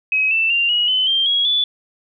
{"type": "tone with pitch steps", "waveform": "sine", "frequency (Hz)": [2546, 2660, 2780, 2904, 3035, 3171, 3313, 3462], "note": ["D#7", "E7", "F7", "F#7", "F#7", "G7", "G#7", "A7"], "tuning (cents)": [39, 15, -9, -33, 43, 19, -5, -29], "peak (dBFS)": -14, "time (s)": [0.12, 1.64], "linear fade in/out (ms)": 2, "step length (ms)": 190, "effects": []}